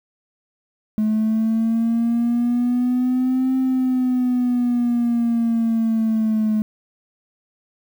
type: exponential two-way sweep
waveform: triangle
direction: up then down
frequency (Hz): 214.1 to 261.6 to 214.1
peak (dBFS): -13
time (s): 0.98-6.62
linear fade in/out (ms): 0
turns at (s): 3.56
effects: tanh soft clip ceiling -12 dBFS + 8-bit